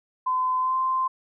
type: tone with pitch glide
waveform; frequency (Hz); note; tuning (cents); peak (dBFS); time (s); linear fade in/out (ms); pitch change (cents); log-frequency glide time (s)
sine; 1022 to 1041.1; C6 to C6; -41 to -9; -21; 0.26-1.08; 10; +32; 0.59-0.76
effects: none